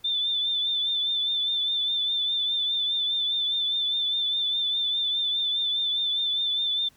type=tone with vibrato; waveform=sine; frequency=3540 Hz; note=A7; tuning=10 cents sharp; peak=-23 dBFS; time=0.04-6.89 s; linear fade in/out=10 ms; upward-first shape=triangle; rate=4.9 Hz; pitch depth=48 cents each way; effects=pink hiss -60 dBFS RMS until 6.96 s